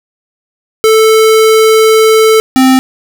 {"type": "tone pair in turn", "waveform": "square", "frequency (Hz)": [440, 261.1], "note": ["A4", "C4"], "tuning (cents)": [0, -3], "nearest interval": "major sixth", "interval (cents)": 903, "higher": "first", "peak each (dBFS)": -4, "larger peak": "neither", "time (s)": [[0.84, 2.4], [2.56, 2.79]], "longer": "first", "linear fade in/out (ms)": 0, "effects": []}